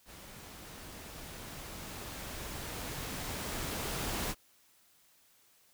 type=noise with level ramp; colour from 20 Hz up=pink; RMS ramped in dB=-51 to -35 dBFS; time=0.05-4.35 s; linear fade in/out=50 ms; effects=white hiss -66 dBFS RMS until 5.73 s